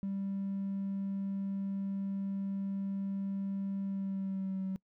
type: tone with pitch glide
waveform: triangle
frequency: 196 to 190.2 Hz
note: G3 to F#3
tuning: 0 to +48 cents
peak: -30 dBFS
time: 0.03-4.76 s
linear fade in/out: 0 ms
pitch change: -52 cents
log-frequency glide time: 3.84-4.65 s
effects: noise-tail reverb RT60 0.1 s tail -25 dB re dry + tanh soft clip ceiling -29 dBFS